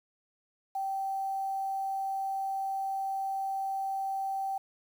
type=tone with quantisation; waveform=sine; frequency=777 Hz; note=G5; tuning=16 cents flat; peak=-30 dBFS; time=0.75-4.58 s; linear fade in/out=5 ms; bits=9; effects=none